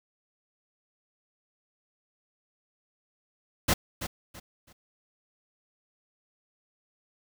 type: noise with echo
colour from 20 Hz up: pink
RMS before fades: -23 dBFS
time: 3.68-3.74 s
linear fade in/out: 10 ms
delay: 330 ms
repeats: 3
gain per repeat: -11 dB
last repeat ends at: 4.73 s
effects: none